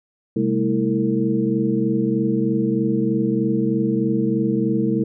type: tone cluster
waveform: sine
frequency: 131.7 / 202 / 225.2 / 326.9 / 454.2 Hz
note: C3 / G#3 / A3 / E4 / A#4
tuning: +12 / -48 / +40 / -14 / -45 cents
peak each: -26 / -22 / -23 / -22 / -26 dBFS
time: 0.36-5.04 s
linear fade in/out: 5 ms
effects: none